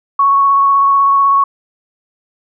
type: tone with vibrato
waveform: sine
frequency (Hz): 1108.7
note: C#6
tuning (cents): 0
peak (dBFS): -7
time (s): 0.19-1.44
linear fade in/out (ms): 5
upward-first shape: square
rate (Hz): 16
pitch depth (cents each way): 9
effects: none